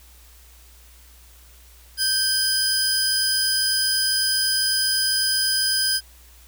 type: tone pair together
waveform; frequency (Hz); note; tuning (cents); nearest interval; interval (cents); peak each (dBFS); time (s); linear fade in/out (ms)
sawtooth; 1568 / 4974; G6 / D#8; 0 / -1; octave + minor sixth; 1999; -23 / -17; 1.97-6.01; 50
effects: added 60 Hz sine -48 dBFS peak until 6.47 s + white hiss -52 dBFS RMS until 6.47 s